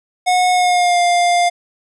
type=tone with pitch glide; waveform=square; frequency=728 to 702 Hz; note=F#5 to F5; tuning=-28 to +9 cents; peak=-12 dBFS; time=0.26-1.5 s; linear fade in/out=20 ms; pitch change=-63 cents; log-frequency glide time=0.52-1 s; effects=resampled to 24000 Hz + 9-bit